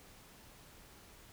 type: silence
effects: pink hiss -58 dBFS RMS until 1.32 s